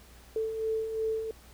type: beating tone pair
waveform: sine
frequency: 440 / 442.8 Hz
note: A4 / A4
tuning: 0 / +11 cents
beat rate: 2.8 Hz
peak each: -38 / -29 dBFS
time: 0.36-1.31 s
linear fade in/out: 2 ms
effects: added 60 Hz sine -53 dBFS peak until 1.53 s + pink hiss -56 dBFS RMS until 1.53 s